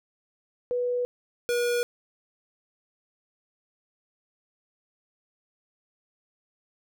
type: tone pair in turn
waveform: sine / square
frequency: 490.9 / 481.4 Hz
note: B4 / B4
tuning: -10 / -44 cents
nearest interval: unison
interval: 34 cents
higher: first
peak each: -24 dBFS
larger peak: neither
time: 0.71-1.05 / 1.49-1.83 s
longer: neither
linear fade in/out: 0 ms
effects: none